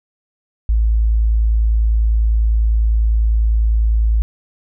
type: tone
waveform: sine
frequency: 55 Hz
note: A1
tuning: in tune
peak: -11 dBFS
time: 0.69-4.22 s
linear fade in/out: 0 ms
effects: none